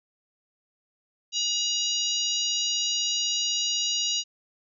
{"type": "harmonic tone", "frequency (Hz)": 956, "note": "A#5", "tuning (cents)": 43, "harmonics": [3, 4, 5, 6, 7], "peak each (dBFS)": [-29, -30, -31, -32, -32], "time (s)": [1.32, 4.24], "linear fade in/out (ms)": 50, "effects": []}